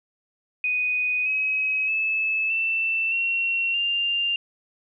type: tone with pitch steps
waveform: sine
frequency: 2489 / 2547 / 2607 / 2668 / 2730 / 2794 Hz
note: D#7 / D#7 / E7 / E7 / F7 / F7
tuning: 0 / +40 / -20 / +20 / -40 / 0 cents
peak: -21 dBFS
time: 0.64-4.36 s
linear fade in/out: 2 ms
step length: 620 ms
effects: none